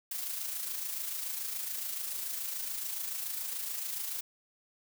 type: noise with amplitude modulation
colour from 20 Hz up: blue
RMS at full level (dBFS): -35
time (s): 0.11-4.21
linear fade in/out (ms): 5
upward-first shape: sine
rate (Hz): 27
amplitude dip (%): 45
effects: none